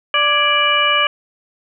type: harmonic tone with a mistuned harmonic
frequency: 587.3 Hz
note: D5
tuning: in tune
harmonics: 1 / 2 / 3 / 4 / 5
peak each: -23 / -17 / -21 / -18 / -17 dBFS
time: 0.14-1.07 s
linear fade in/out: 2 ms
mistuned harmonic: 3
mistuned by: -93 cents
effects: none